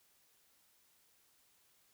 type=silence; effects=white hiss -71 dBFS RMS until 1.93 s